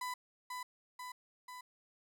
35% pulse tone with echo, 999 Hz, B5, 20 cents sharp, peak -36 dBFS, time 0.01-0.14 s, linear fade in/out 5 ms, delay 490 ms, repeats 3, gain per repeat -3 dB, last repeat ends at 1.61 s, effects none

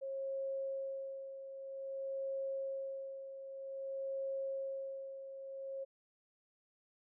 sine tone with tremolo, 541 Hz, C#5, 42 cents flat, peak -36 dBFS, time 0.01-5.85 s, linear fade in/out 20 ms, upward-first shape sine, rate 0.52 Hz, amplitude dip 65%, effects none

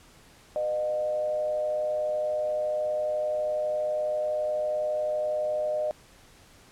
sine tone with frequency modulation, 611 Hz, D#5, 32 cents flat, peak -25 dBFS, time 0.56-5.91 s, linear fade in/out 0 ms, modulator 112 Hz, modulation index 0.43, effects pink hiss -55 dBFS RMS until 6.71 s + low-pass 11000 Hz 12 dB/octave

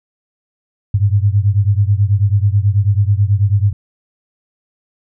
sine beating tone pair, 98 / 107.2 Hz, G2 / A2, 0 / -45 cents, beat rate 9.2 Hz, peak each -12 / -14 dBFS, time 0.94-3.73 s, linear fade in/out 5 ms, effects none

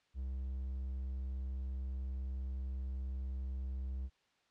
triangle tone, 65.3 Hz, C2, 3 cents flat, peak -35 dBFS, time 0.14-4.1 s, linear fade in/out 50 ms, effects white hiss -74 dBFS RMS until 4.5 s + low-pass 4000 Hz 12 dB/octave

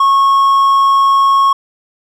triangle tone, 1096 Hz, C#6, 20 cents flat, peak -5 dBFS, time 0-1.53 s, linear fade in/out 5 ms, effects none

